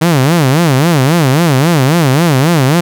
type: tone with vibrato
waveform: sawtooth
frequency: 149.7 Hz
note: D3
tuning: 33 cents sharp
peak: -3 dBFS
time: 0.01-2.81 s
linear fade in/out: 10 ms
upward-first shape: sine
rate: 3.7 Hz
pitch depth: 270 cents each way
effects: none